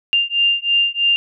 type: beating tone pair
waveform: sine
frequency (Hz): 2794 / 2797.1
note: F7 / F7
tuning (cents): 0 / +2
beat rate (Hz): 3.1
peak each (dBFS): -17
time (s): 0.13-1.16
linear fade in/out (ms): 0
effects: none